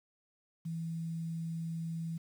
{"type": "tone with quantisation", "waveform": "sine", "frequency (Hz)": 164.6, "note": "E3", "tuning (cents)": -2, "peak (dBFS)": -35, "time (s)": [0.65, 2.18], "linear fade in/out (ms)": 10, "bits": 10, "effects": []}